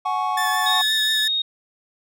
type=chord; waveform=triangle; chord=F# suspended second; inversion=none; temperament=equal with one note detuned; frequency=740 / 846.6 / 1108.7 Hz; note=F#5 / G#5 / C#6; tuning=0 / +33 / 0 cents; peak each=-23 / -24 / -22 dBFS; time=0.05-0.82 s; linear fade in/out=10 ms
type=tone with vibrato; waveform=sawtooth; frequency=1746 Hz; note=A6; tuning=14 cents flat; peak=-19 dBFS; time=0.37-1.28 s; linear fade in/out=5 ms; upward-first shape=triangle; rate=5.7 Hz; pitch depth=26 cents each way
type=tone; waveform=sine; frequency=3729 Hz; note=A#7; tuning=in tune; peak=-19 dBFS; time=0.66-1.42 s; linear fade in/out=5 ms
effects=none